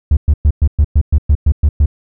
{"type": "tone bursts", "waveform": "triangle", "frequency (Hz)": 73.42, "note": "D2", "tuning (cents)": 0, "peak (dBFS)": -3, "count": 11, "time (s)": [0.11, 1.859], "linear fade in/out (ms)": 5, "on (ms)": 59, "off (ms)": 110, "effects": ["tanh soft clip ceiling -1 dBFS"]}